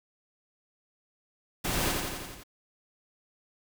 pink noise with echo, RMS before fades -30 dBFS, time 1.64-1.92 s, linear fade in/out 10 ms, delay 86 ms, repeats 6, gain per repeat -3 dB, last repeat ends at 2.436 s, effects none

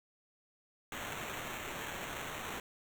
violet noise with sample-and-hold, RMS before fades -42 dBFS, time 0.92-2.6 s, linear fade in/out 2 ms, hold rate 4900 Hz, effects none

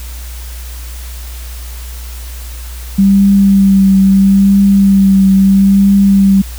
sine tone with vibrato, 195.6 Hz, G3, 4 cents flat, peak -4 dBFS, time 2.98-6.42 s, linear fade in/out 10 ms, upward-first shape triangle, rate 0.76 Hz, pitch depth 27 cents each way, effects added 60 Hz sine -23 dBFS peak until 6.58 s + white hiss -33 dBFS RMS until 6.58 s

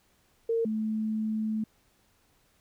sine tone pair in turn, 457.6 / 217.6 Hz, A#4 / A3, -32 / -19 cents, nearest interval octave + minor second, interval 1287 cents, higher first, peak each -24 / -27 dBFS, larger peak first, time 0.49-0.65 / 0.65-1.64 s, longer second, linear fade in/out 5 ms, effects pink hiss -67 dBFS RMS until 2.6 s

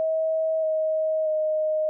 sine tone with pitch steps, 639 / 629.8 / 620.8 Hz, D#5 / D#5 / D#5, +46 / +21 / -4 cents, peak -21 dBFS, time 0-1.89 s, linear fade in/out 0 ms, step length 630 ms, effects none

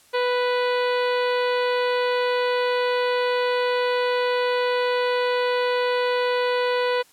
harmonic tone, 493.9 Hz, B4, in tune, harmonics 1 / 2 / 3 / 4 / 5 / 6 / 7 / 8 / 9, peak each -21 / -27 / -31 / -33 / -35 / -37 / -38 / -39 / -40 dBFS, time 0.13-7.03 s, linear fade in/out 20 ms, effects white hiss -55 dBFS RMS until 7.12 s + low-pass 12000 Hz 12 dB/octave

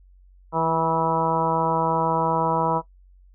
harmonic tone with a mistuned harmonic, 162.9 Hz, E3, 20 cents flat, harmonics 1 / 2 / 3 / 4 / 5 / 6 / 7 / 8, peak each -28 / -31 / -27 / -28 / -28 / -24 / -34 / -31 dBFS, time 0.52-2.82 s, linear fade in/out 50 ms, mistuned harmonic 2, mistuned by +20 cents, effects noise-tail reverb RT60 0.1 s tail -17 dB re dry + added 46 Hz sine -49 dBFS peak until 3.34 s

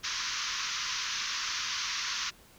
white band-pass noise, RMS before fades -34 dBFS, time 0.03-2.31 s, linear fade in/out 20 ms, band 980 to 6400 Hz, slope 96 dB/octave, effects pink hiss -57 dBFS RMS until 2.58 s

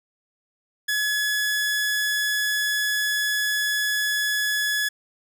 sawtooth tone, 1698 Hz, G#6, 38 cents sharp, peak -18 dBFS, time 0.88-4.89 s, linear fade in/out 10 ms, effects none

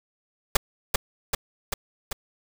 pink noise with echo, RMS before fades -18 dBFS, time 0.55-0.57 s, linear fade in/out 5 ms, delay 390 ms, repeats 4, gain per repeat -3 dB, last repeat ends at 2.13 s, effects none

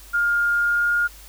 sine tone with pitch glide, 1412 to 1420.2 Hz, F6 to F6, +19 to +29 cents, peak -17 dBFS, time 0.13-1.08 s, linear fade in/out 20 ms, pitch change +10 cents, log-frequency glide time 0.54-0.96 s, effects added 50 Hz sine -44 dBFS peak until 1.28 s + white hiss -46 dBFS RMS until 1.28 s

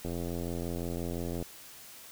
click train, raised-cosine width 2 ms, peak -23 dBFS, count 119, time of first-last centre 0.05-1.425 s, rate 85.8 Hz, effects white hiss -50 dBFS RMS until 2.11 s

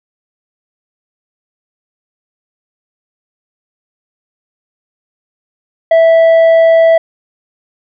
sine tone with tanh clipping, 657 Hz, E5, 6 cents flat, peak -5 dBFS, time 5.91-6.98 s, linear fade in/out 5 ms, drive 5 dB, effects none

